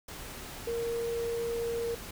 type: tone in noise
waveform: sine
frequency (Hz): 466.2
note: A#4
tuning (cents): 0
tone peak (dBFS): -30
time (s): 0.67-1.95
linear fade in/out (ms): 5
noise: pink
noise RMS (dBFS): -43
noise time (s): 0.08-2.11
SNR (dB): +10
effects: none